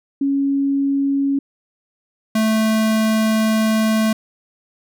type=tone pair in turn; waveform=sine / square; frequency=277.2 / 219.3 Hz; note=C#4 / A3; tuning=0 / -6 cents; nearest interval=major third; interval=406 cents; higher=first; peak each=-15 dBFS; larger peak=neither; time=0.21-1.39 / 2.35-4.13 s; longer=second; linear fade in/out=5 ms; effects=none